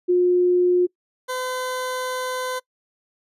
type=tone pair in turn; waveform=sine / 20% pulse; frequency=357.9 / 509.1 Hz; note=F4 / C5; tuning=+42 / -47 cents; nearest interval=tritone; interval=611 cents; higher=second; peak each=-14 / -20 dBFS; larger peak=first; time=0.08-0.87 / 1.28-2.6 s; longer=second; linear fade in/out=20 ms; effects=noise-tail reverb RT60 0.1 s tail -23 dB re dry + resampled to 32000 Hz